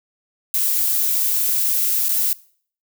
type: noise with dropouts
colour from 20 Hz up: violet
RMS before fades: -19 dBFS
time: 0.54-2.33 s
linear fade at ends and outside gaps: 2 ms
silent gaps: 2.085-2.09 s
effects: noise-tail reverb RT60 0.5 s tail -21 dB re dry